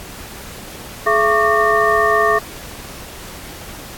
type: tone cluster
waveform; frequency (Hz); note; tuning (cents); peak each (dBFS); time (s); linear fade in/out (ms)
sine; 425 / 674 / 1111 / 1185 / 1829; G#4 / E5 / C#6 / D6 / A#6; +40 / +38 / +4 / +15 / -33; -18; 1.06-2.39; 10
effects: pink hiss -34 dBFS RMS until 3.97 s + AAC 64 kbps